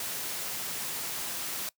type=noise; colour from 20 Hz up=white; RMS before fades=-35 dBFS; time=0-1.69 s; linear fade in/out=2 ms; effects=noise-tail reverb RT60 0.1 s tail -21 dB re dry + high-pass 100 Hz 12 dB/octave